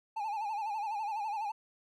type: tone with vibrato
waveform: triangle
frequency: 849 Hz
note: G#5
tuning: 38 cents sharp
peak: -31 dBFS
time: 0.16-1.52 s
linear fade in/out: 10 ms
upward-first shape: sine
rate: 12 Hz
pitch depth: 96 cents each way
effects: none